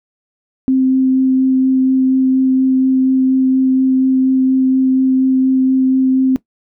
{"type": "tone with vibrato", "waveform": "sine", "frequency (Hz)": 261.6, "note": "C4", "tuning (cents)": 0, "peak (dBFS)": -9, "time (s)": [0.68, 6.36], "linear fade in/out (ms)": 0, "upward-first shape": "sine", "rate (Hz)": 4.2, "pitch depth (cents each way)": 8, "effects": ["noise-tail reverb RT60 0.1 s tail -18 dB re dry"]}